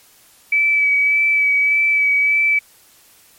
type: tone with vibrato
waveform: sine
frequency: 2295 Hz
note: D7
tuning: 40 cents flat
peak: -12 dBFS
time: 0.52-2.59 s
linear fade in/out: 5 ms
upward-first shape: sine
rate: 1.7 Hz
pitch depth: 19 cents each way
effects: white hiss -50 dBFS RMS until 3.38 s + MP3 64 kbps